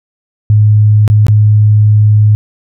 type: tone with dropouts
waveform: sine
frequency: 105.9 Hz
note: G#2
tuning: 34 cents sharp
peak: -3 dBFS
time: 0.5-2.35 s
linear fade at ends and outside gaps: 0 ms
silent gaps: 1.078-1.1 / 1.267-1.283 s
effects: none